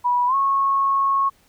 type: tone with pitch glide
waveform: sine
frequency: 977 to 1096.6 Hz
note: B5 to C#6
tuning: -19 to -19 cents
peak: -16 dBFS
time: 0.04-1.3 s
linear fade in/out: 20 ms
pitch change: +200 cents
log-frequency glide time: 0.27-0.35 s
effects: pink hiss -58 dBFS RMS until 1.48 s